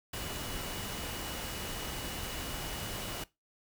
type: tone in noise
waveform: sine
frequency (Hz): 2926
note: F#7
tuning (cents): -20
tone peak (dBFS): -48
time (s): 0.13-3.24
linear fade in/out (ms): 5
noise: pink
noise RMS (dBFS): -39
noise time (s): 0.13-3.24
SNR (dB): -12
effects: noise-tail reverb RT60 0.2 s tail -19 dB re dry